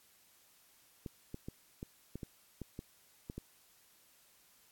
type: clicks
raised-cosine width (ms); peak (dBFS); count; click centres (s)
3; -29; 10; 1.062 / 1.344 / 1.485 / 1.829 / 2.156 / 2.232 / 2.617 / 2.791 / 3.299 / 3.38
effects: white hiss -66 dBFS RMS until 4.71 s + AAC 64 kbps